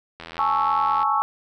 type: click train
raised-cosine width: 0.3 ms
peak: -20 dBFS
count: 70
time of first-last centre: 0.2-1.029 s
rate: 83.2 Hz
type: chord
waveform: sine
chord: A major seventh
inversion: third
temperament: equal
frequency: 830.6 / 880 / 1108.7 / 1318.5 Hz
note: G#5 / A5 / C#6 / E6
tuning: 0 / 0 / 0 / 0 cents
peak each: -24 / -25 / -22 / -25 dBFS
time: 0.39-1.22 s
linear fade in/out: 0 ms
effects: none